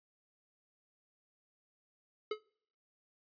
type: tone with exponential decay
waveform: square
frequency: 426.9 Hz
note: G#4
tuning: 48 cents sharp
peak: -31 dBFS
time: 2.31-2.41 s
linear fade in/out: 5 ms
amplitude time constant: 20 ms
effects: noise-tail reverb RT60 0.6 s tail -25 dB re dry + resampled to 11025 Hz